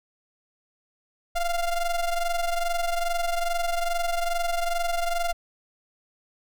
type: ring-modulated tone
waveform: square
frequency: 349.2 Hz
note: F4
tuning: in tune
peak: -21 dBFS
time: 1.35-5.33 s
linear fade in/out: 10 ms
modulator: 338 Hz
effects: none